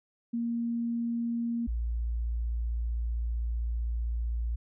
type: tone pair in turn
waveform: sine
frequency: 234 / 57.78 Hz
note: A#3 / A#1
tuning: +7 / -15 cents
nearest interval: 2 octaves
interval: 2422 cents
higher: first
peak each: -28 dBFS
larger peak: neither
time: 0.33-1.67 / 1.67-4.56 s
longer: second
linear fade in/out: 10 ms
effects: none